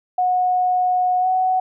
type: tone with pitch glide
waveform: sine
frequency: 730 to 744.5 Hz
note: F#5 to F#5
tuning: -24 to +11 cents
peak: -15 dBFS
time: 0.18-1.6 s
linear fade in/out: 5 ms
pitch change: +35 cents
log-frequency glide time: 1.2-1.27 s
effects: none